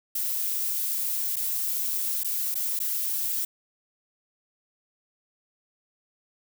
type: noise with dropouts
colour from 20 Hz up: violet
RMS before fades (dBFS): -28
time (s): 0.15-3.45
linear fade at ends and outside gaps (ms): 5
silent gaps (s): 1.359-1.365 / 2.235-2.245 / 2.544-2.553 / 2.791-2.801
effects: none